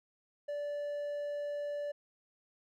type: tone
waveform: triangle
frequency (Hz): 582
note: D5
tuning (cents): -16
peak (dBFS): -33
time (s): 0.48-1.92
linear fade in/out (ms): 10
effects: none